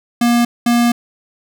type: tone bursts at uneven times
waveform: square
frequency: 237.9 Hz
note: A#3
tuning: 35 cents sharp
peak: -11 dBFS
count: 2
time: 0.21-0.45 / 0.66-0.92 s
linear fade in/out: 5 ms
effects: none